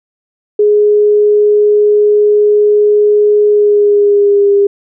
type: tone with pitch glide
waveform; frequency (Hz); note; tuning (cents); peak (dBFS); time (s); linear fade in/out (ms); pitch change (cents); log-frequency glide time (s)
sine; 417.4 to 402.5; G#4 to G4; +9 to +46; -5; 0.59-4.67; 5; -63; 3.48-4.51
effects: none